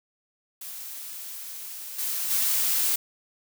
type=noise with level steps; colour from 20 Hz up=blue; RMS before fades=-38 / -29 / -24 dBFS; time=0.61-2.96 s; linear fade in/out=5 ms; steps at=1.98 / 2.3 s; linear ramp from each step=10 ms; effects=none